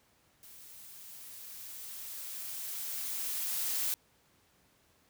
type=noise with level ramp; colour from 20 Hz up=blue; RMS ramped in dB=-53 to -32 dBFS; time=0.43-3.94 s; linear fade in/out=0 ms; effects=pink hiss -68 dBFS RMS until 5.09 s + high-pass 60 Hz 12 dB/octave